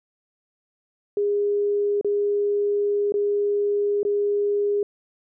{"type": "tone with dropouts", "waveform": "sine", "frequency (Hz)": 409.1, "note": "G#4", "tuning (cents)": -26, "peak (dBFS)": -19, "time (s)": [1.17, 4.83], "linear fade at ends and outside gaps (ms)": 2, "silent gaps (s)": [[2.012, 2.046], [3.122, 3.14], [4.031, 4.05]], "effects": []}